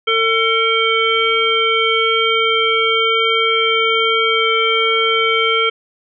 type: harmonic tone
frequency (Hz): 450.1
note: A4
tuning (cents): +39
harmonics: 1 / 3 / 5 / 7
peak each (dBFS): -18 / -18 / -18 / -18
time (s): 0.07-5.7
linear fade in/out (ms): 10
effects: none